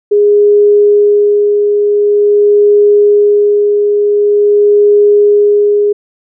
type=tone with tremolo; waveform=sine; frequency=412.6 Hz; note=G#4; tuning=11 cents flat; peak=-3 dBFS; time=0.11-5.93 s; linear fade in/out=10 ms; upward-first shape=sine; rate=0.46 Hz; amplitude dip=35%; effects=none